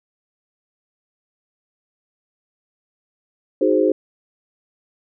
sine chord, Ab dominant seventh, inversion second, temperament equal with one note detuned, 311.1 / 370 / 418.7 / 523.3 Hz, Eb4 / Gb4 / Ab4 / C5, 0 / 0 / +14 / 0 cents, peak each -19 dBFS, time 3.61-3.92 s, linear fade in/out 5 ms, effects none

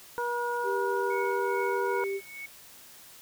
harmonic tone, 480 Hz, B4, 49 cents flat, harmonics 1 / 2 / 3, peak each -32 / -31 / -35 dBFS, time 0.18-2.04 s, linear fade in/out 0 ms
sine tone, 393 Hz, G4, 4 cents sharp, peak -29 dBFS, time 0.63-2.21 s, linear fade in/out 50 ms
sine tone with tremolo, 2217 Hz, C#7, in tune, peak -36 dBFS, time 1.1-2.46 s, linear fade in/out 5 ms, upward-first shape triangle, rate 2.4 Hz, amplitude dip 85%
effects white hiss -51 dBFS RMS until 3.21 s

